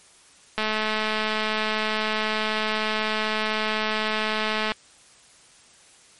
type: click train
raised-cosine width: 0.3 ms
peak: -9 dBFS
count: 895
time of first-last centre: 0.58-4.719 s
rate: 216 Hz
effects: white hiss -53 dBFS RMS until 6.19 s + MP3 48 kbps